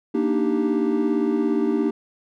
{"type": "chord", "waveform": "triangle", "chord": "Eb major seventh", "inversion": "second", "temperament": "equal", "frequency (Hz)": [233.1, 293.7, 311.1, 392], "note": ["Bb3", "D4", "Eb4", "G4"], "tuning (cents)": [0, 0, 0, 0], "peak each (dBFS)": -22, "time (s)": [0.14, 1.91], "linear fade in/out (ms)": 10, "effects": ["tanh soft clip ceiling -8 dBFS"]}